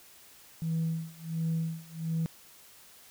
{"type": "tone with tremolo", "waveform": "sine", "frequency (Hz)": 162.9, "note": "E3", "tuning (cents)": -20, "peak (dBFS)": -25, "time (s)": [0.62, 2.26], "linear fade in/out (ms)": 0, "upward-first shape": "sine", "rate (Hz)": 1.4, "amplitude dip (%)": 95, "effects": ["tanh soft clip ceiling -24 dBFS", "white hiss -55 dBFS RMS until 3.1 s"]}